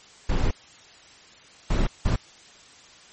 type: noise bursts at uneven times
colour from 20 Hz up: brown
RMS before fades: -21 dBFS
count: 3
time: 0.29-0.51 / 1.7-1.87 / 2.05-2.16 s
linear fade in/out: 5 ms
effects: white hiss -50 dBFS RMS until 3.12 s + MP3 32 kbps